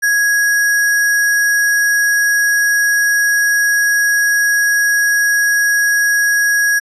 sine tone with sample-and-hold, 1661.2 Hz, G#6, in tune, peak -10 dBFS, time 0.02-6.8 s, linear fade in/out 20 ms, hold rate 7350 Hz, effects resampled to 32000 Hz

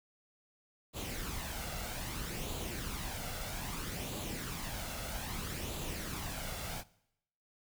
pink noise with flanger, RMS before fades -40 dBFS, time 0.93-6.84 s, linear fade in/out 50 ms, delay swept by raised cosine 0.27 to 1.47 ms, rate 0.62 Hz, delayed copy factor +0.5, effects noise-tail reverb RT60 0.8 s tail -21 dB re dry

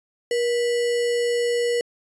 sine tone with sample-and-hold, 477.2 Hz, A#4, 41 cents sharp, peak -19 dBFS, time 0.31-1.81 s, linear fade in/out 2 ms, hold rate 2450 Hz, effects resampled to 22050 Hz

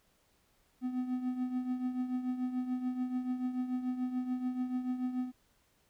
triangle tone with tremolo, 252.2 Hz, B3, 36 cents sharp, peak -27 dBFS, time 0.81-5.32 s, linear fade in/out 50 ms, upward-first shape triangle, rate 6.9 Hz, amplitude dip 70%, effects pink hiss -71 dBFS RMS until 5.89 s

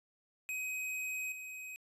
square tone with level steps, 2523 Hz, D#7, 23 cents sharp, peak -37 / -44 dBFS, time 0.49-1.76 s, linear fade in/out 0 ms, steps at 1.32 s, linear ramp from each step 2 ms, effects resampled to 32000 Hz

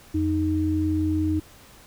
sine tone pair together, 87.35 / 310.8 Hz, F2 / D#4, +1 / -2 cents, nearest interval octave + minor seventh, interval 2197 cents, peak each -25 / -22 dBFS, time 0.14-1.4 s, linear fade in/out 10 ms, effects pink hiss -50 dBFS RMS until 1.86 s

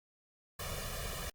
pink noise with comb filter, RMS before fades -40 dBFS, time 0.59-1.3 s, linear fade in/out 5 ms, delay 1.7 ms, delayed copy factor +0.85, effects Opus 48 kbps

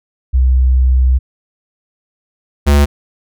sine / square tone pair in turn, 63.9 / 71.73 Hz, C2 / D2, -40 / -40 cents, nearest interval major second, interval 200 cents, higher second, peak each -7 dBFS, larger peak neither, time 0.33-1.19 / 2.66-2.86 s, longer first, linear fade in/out 20 ms, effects none

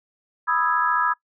sine chord, E major seventh, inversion second, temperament equal, 987.8 / 1244.5 / 1318.5 / 1661.2 Hz, B5 / D#6 / E6 / G#6, 0 / 0 / 0 / 0 cents, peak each -24 dBFS, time 0.47-1.14 s, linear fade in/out 20 ms, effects noise-tail reverb RT60 0.1 s tail -20 dB re dry

